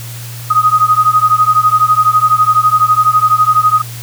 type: beating tone pair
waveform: sine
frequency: 1244.5 / 1256.5 Hz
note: D#6 / D#6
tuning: 0 / +17 cents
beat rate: 12 Hz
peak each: -10 dBFS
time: 0.5-3.82 s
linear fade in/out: 10 ms
effects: added 118 Hz sine -25 dBFS peak until 4.02 s + white hiss -31 dBFS RMS until 4.02 s